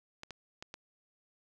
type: clicks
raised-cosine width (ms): 0.2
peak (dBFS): -26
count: 4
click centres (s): 0.234 / 0.307 / 0.625 / 0.741
effects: none